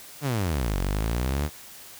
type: exponential two-way sweep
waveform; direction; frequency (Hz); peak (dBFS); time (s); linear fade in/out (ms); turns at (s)
sawtooth; down then up; 154.1 to 44.86 to 77; -20; 0.21-1.5; 50; 0.78
effects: white hiss -45 dBFS RMS until 1.99 s